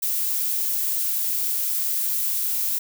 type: noise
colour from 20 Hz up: violet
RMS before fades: -24 dBFS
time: 0.02-2.79 s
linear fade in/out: 10 ms
effects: none